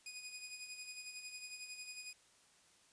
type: tone with tremolo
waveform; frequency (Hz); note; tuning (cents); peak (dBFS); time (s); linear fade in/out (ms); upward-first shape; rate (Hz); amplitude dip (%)
15% pulse; 2483; D#7; -4; -38; 0.06-2.13; 2; sine; 11; 55
effects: white hiss -68 dBFS RMS until 2.92 s + resampled to 22050 Hz